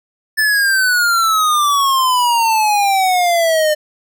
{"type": "exponential sweep", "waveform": "square", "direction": "down", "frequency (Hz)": [1760, 602], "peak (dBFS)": -12, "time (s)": [0.37, 3.75], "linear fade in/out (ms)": 20, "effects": []}